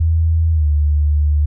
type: tone with pitch glide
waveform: sine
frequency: 81.4 to 74.21 Hz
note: E2 to D2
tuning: -21 to +19 cents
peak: -11 dBFS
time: 0-1.46 s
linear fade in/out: 10 ms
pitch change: -160 cents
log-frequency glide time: 0.52-0.67 s
effects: none